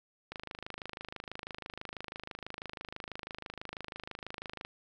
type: click train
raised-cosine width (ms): 0.3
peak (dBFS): -24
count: 114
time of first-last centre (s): 0.32-4.65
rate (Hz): 26.1
effects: none